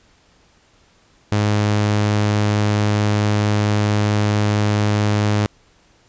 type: tone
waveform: sawtooth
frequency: 104.5 Hz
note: G#2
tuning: 11 cents sharp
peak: -11 dBFS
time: 1.32-5.46 s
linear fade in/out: 0 ms
effects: pink hiss -55 dBFS RMS until 6.08 s + resampled to 16000 Hz